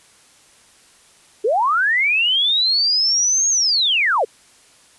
sine linear two-way sweep, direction up then down, 383 to 6610 to 383 Hz, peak -14 dBFS, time 1.44-4.25 s, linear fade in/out 10 ms, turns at 3.49 s, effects white hiss -51 dBFS RMS until 4.98 s + resampled to 24000 Hz

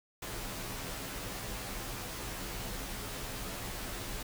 pink noise with comb filter, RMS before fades -40 dBFS, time 0.22-4.23 s, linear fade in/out 5 ms, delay 13 ms, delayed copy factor -0.85, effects none

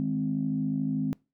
sine chord, Ab major, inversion second, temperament equal with one note detuned, 156.28 / 207.7 / 261.6 Hz, Eb3 / Ab3 / C4, +8 / 0 / 0 cents, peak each -31 / -31 / -28 dBFS, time 0-1.13 s, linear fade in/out 0 ms, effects noise-tail reverb RT60 0.3 s tail -25 dB re dry + tanh soft clip ceiling -16 dBFS

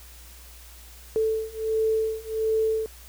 sine beating tone pair, 440.2 / 441.6 Hz, A4 / A4, +1 / +6 cents, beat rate 1.4 Hz, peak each -26 / -25 dBFS, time 1.16-2.86 s, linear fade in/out 0 ms, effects added 60 Hz sine -46 dBFS peak until 3.08 s + white hiss -49 dBFS RMS until 3.08 s

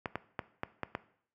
clicks, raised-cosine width 0.5 ms, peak -18 dBFS, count 6, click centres 0.058 / 0.156 / 0.392 / 0.634 / 0.833 / 0.951 s, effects noise-tail reverb RT60 0.6 s tail -17 dB re dry + high-pass 80 Hz 12 dB/octave

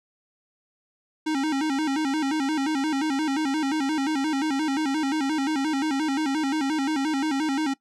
square tone with vibrato, 291 Hz, D4, 16 cents flat, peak -23 dBFS, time 1.26-7.74 s, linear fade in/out 10 ms, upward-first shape square, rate 5.7 Hz, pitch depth 120 cents each way, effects noise-tail reverb RT60 0.1 s tail -19 dB re dry + low-pass 7000 Hz 12 dB/octave

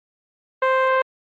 10% pulse tone with low-pass filter, 523.3 Hz, C5, in tune, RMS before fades -18 dBFS, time 0.62-1.02 s, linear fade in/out 5 ms, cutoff 1200 Hz, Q 0.86, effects MP3 32 kbps

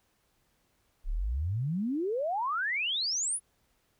sine exponential sweep, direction up, 30.31 to 10720 Hz, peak -28 dBFS, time 1.04-3.4 s, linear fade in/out 50 ms, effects pink hiss -72 dBFS RMS until 3.99 s

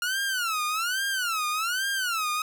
sawtooth tone with vibrato, 1400 Hz, F6, 4 cents sharp, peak -22 dBFS, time 0.02-2.42 s, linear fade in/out 2 ms, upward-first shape sine, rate 1.2 Hz, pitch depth 240 cents each way, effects none

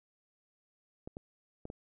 clicks, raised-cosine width 2 ms, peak -29 dBFS, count 4, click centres 1.075 / 1.169 / 1.654 / 1.701 s, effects none

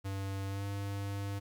square tone with pitch glide, 97.6 to 99.88 Hz, G2 to G2, -7 to +33 cents, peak -36 dBFS, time 0.04-1.4 s, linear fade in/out 20 ms, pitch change +40 cents, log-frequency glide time 0.47-0.64 s, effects 12-bit

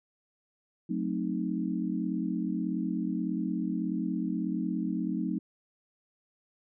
sine chord, F# diminished seventh, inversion none, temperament equal with one note detuned, 183.4 / 220 / 261.6 / 311.1 Hz, F#3 / A3 / C4 / Eb4, -15 / 0 / 0 / 0 cents, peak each -33 / -34 / -35 / -34 dBFS, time 0.89-5.39 s, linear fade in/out 10 ms, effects none

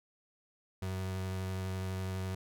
35% pulse tone with vibrato, 94 Hz, F#2, 28 cents sharp, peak -33 dBFS, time 0.82-2.35 s, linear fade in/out 5 ms, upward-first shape triangle, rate 12 Hz, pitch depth 14 cents each way, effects none

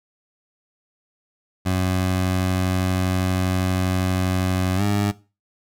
20% pulse tone with pitch glide, 92.5 to 102.04 Hz, F#2 to G#2, 0 to -30 cents, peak -14 dBFS, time 1.65-5.12 s, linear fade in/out 20 ms, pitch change +170 cents, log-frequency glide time 4.76-4.82 s, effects noise-tail reverb RT60 0.3 s tail -18 dB re dry

